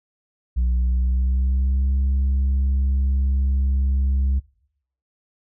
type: tone with pitch glide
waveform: sine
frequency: 61.1 to 67.02 Hz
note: B1 to C2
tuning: -18 to +42 cents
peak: -14 dBFS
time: 0.56-4.4 s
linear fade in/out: 20 ms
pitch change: +160 cents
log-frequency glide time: 0.72-1.91 s
effects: noise-tail reverb RT60 0.7 s tail -23 dB re dry + tanh soft clip ceiling -16 dBFS